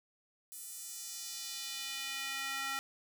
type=tone with high-pass filter sweep; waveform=square; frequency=271.6 Hz; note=C#4; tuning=35 cents flat; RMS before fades=-41 dBFS; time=0.52-2.79 s; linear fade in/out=0 ms; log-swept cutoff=10000 to 1400 Hz; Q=1.3; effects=none